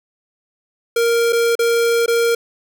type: tone with dropouts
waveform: square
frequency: 466.3 Hz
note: A#4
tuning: 1 cent sharp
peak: -14 dBFS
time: 0.96-2.35 s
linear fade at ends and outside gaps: 5 ms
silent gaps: 1.325-1.329 / 1.554-1.591 / 2.061-2.079 s
effects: none

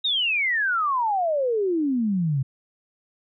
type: exponential sweep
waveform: sine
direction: down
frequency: 3805 to 128.2 Hz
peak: -20 dBFS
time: 0.04-2.43 s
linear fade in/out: 10 ms
effects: none

